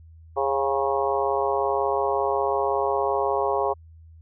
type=harmonic tone with a mistuned harmonic; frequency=136.5 Hz; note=C#3; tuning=26 cents flat; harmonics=3 / 4 / 5 / 6 / 7 / 8; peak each=-26 / -27 / -28 / -29 / -29 / -30 dBFS; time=0.36-3.74 s; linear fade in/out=20 ms; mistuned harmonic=5; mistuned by=+45 cents; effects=added 81 Hz sine -45 dBFS peak until 4.21 s